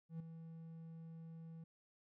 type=tone with ADSR envelope; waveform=triangle; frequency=163.5 Hz; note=E3; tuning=14 cents flat; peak=-39 dBFS; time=0.09-1.64 s; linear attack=110 ms; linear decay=4 ms; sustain=-9 dB; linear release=5 ms; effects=none